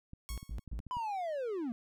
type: clicks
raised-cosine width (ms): 5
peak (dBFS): -34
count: 9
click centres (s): 0.134 / 0.429 / 0.495 / 0.592 / 0.677 / 0.732 / 0.801 / 0.867 / 0.969
type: tone with exponential decay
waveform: 5% pulse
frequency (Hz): 1100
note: C#6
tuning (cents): -14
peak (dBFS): -30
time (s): 0.29-0.64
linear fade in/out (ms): 0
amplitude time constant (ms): 75
type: tone bursts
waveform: triangle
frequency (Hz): 55.5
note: A1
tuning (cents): +16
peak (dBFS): -34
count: 3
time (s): 0.3-0.791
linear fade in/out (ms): 0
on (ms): 77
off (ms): 130
type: linear sweep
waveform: triangle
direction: down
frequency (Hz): 1017 to 220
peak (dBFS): -32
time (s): 0.91-1.72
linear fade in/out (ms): 0
effects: none